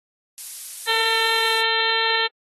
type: noise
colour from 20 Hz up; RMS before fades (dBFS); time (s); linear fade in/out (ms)
violet; -29; 0.38-1.61; 0
type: harmonic tone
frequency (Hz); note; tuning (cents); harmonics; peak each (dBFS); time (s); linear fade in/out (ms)
450.3; A4; +40; 1 / 2 / 3 / 4 / 5 / 6 / 7 / 8 / 9; -28 / -26 / -29 / -24 / -30 / -30 / -26 / -29 / -26; 0.87-2.28; 20
effects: low-pass 12000 Hz 12 dB/octave + AAC 32 kbps